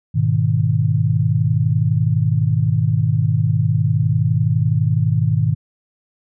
sine chord, G# minor, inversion none, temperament equal, 103.83 / 123.47 / 155.56 Hz, G#2 / B2 / D#3, 0 / 0 / 0 cents, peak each -18 dBFS, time 0.14-5.55 s, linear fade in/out 20 ms, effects none

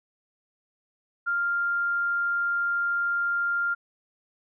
sine tone, 1396.9 Hz, F6, in tune, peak -23 dBFS, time 1.26-3.75 s, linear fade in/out 20 ms, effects none

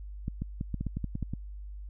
clicks, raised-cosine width 5 ms, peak -20 dBFS, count 11, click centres 0.281 / 0.42 / 0.611 / 0.743 / 0.81 / 0.867 / 0.97 / 1.043 / 1.154 / 1.227 / 1.336 s, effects added 50 Hz sine -39 dBFS peak until 1.89 s

